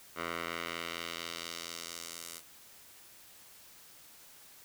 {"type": "tone with band-pass filter sweep", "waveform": "10% pulse", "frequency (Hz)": 84.3, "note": "E2", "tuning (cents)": 39, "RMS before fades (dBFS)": -41, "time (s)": [0.15, 2.42], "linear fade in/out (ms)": 50, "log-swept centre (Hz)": [1500, 9700], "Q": 1, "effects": ["white hiss -56 dBFS RMS until 4.64 s"]}